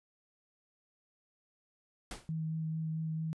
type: noise with exponential decay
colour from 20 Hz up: pink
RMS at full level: -39 dBFS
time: 2.11-2.32 s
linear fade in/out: 2 ms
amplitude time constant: 45 ms
type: tone with vibrato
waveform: sine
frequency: 159.4 Hz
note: D#3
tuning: 42 cents sharp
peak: -33 dBFS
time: 2.29-3.33 s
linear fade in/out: 0 ms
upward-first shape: sine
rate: 4.5 Hz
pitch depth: 11 cents each way
effects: resampled to 24000 Hz